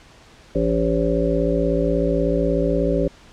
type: harmonic tone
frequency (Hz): 56.4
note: A1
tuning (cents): +44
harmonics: 1 / 3 / 5 / 7 / 9 / 10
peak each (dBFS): -24 / -24 / -24 / -24 / -24 / -24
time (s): 0.55-3.08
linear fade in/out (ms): 5
effects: pink hiss -48 dBFS RMS until 3.32 s + low-pass 6000 Hz 12 dB/octave